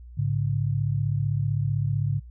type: tone pair together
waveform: sine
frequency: 106.53 / 142.2 Hz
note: G#2 / C#3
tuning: +45 / +45 cents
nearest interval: perfect fourth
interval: 500 cents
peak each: -25 dBFS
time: 0.17-2.2 s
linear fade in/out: 20 ms
effects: noise-tail reverb RT60 0.1 s tail -24 dB re dry + added 60 Hz sine -41 dBFS peak until 2.3 s